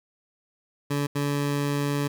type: tone bursts at uneven times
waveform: 20% pulse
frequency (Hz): 143.4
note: D3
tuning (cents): -41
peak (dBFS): -19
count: 2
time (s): 0.9-1.07 / 1.15-2.08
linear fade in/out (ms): 10
effects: none